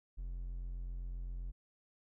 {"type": "tone", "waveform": "triangle", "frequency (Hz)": 43.83, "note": "F1", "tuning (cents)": 7, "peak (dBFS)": -37, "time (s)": [0.17, 1.52], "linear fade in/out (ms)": 20, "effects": []}